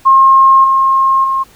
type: tone with level steps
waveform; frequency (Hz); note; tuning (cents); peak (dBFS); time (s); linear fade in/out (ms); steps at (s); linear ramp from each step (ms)
sine; 1071; C6; +40; -3 / -7 / -11; 0.05-1.44; 20; 0.64 / 1.24; 2
effects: pink hiss -44 dBFS RMS until 1.55 s